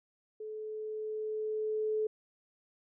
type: tone with level ramp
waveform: sine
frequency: 431.6 Hz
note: A4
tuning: 33 cents flat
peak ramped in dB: -39 to -28 dBFS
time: 0.4-2.07 s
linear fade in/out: 5 ms
effects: none